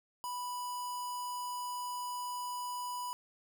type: tone with notch filter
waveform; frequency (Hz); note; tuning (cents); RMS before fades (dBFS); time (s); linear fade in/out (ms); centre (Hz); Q
square; 986; B5; -3; -39; 0.24-3.13; 0; 2100; 0.58
effects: none